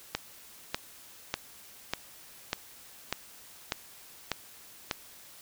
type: click train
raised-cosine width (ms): 0.2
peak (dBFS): -11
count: 9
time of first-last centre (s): 0.15-4.912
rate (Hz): 1.68
effects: white hiss -52 dBFS RMS until 5.41 s